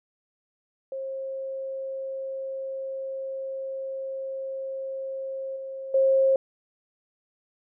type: tone with level steps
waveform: sine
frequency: 535 Hz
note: C5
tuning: 38 cents sharp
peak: -30 / -33 / -17 dBFS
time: 0.92-6.36 s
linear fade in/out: 2 ms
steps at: 5.56 / 5.94 s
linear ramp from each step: 5 ms
effects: none